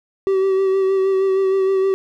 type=tone with vibrato; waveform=triangle; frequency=384.2 Hz; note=G4; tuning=35 cents flat; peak=-12 dBFS; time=0.27-1.94 s; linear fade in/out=0 ms; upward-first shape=sine; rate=6.4 Hz; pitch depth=23 cents each way; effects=none